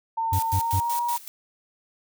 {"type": "tone with pitch glide", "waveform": "sine", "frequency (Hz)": [905, 952.2], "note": ["A5", "A#5"], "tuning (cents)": [48, 37], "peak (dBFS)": -23, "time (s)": [0.17, 1.17], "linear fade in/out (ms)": 10, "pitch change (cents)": 89, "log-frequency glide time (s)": [0.47, 0.99]}
{"type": "tone bursts", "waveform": "triangle", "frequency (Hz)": 95, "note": "F#2", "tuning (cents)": 46, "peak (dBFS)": -19, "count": 3, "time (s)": [0.32, 0.799], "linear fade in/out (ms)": 10, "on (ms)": 73, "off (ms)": 130}
{"type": "noise with tremolo", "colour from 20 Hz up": "blue", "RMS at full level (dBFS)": -32, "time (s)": [0.33, 1.28], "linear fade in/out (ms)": 0, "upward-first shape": "square", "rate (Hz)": 5.3, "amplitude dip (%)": 80}
{"effects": []}